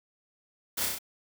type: noise with echo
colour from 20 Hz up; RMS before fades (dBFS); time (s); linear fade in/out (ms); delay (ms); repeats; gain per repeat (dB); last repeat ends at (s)
white; -31; 0.77-0.86; 10; 32; 4; -2; 0.988
effects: none

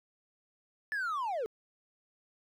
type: linear sweep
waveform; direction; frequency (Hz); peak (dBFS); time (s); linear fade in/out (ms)
triangle; down; 1760 to 409.9; -29; 0.92-1.46; 0
effects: tanh soft clip ceiling -25 dBFS

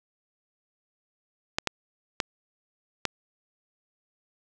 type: clicks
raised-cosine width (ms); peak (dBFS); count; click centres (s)
0.2; -7; 4; 1.585 / 1.673 / 2.202 / 3.053
effects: none

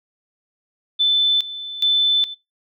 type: tone with tremolo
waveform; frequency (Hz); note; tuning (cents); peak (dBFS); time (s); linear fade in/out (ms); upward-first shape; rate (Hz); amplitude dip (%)
sine; 3520; A7; 0; -13; 0.99-2.35; 20; square; 1.2; 80
effects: noise-tail reverb RT60 0.2 s tail -20 dB re dry

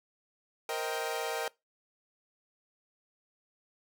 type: chord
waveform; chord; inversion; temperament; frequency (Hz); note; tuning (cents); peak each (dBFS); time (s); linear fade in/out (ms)
sawtooth; C minor seventh; third; equal with one note detuned; 466.2 / 523.3 / 629.1 / 784; Bb4 / C5 / Eb5 / G5; 0 / 0 / +19 / 0; -32 / -38 / -35 / -34; 0.69-1.48; 2
effects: noise-tail reverb RT60 0.2 s tail -22 dB re dry

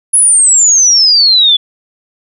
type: exponential sweep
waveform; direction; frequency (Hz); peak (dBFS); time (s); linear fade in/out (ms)
sine; down; 10548 to 3408; -4; 0.13-1.57; 10
effects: none

